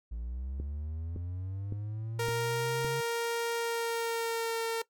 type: linear sweep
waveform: triangle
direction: up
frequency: 55 to 138.59 Hz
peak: -33 dBFS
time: 0.11-3.01 s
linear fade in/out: 10 ms
type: click train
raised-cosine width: 3 ms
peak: -27 dBFS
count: 5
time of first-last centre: 0.6-2.847 s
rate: 1.78 Hz
type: tone with pitch glide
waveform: sawtooth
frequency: 466.2 to 456.1 Hz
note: A#4 to A#4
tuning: 0 to -38 cents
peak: -26 dBFS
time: 2.19-4.82 s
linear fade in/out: 5 ms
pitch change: -38 cents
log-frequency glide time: 3.55-4.63 s
effects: noise-tail reverb RT60 0.1 s tail -19 dB re dry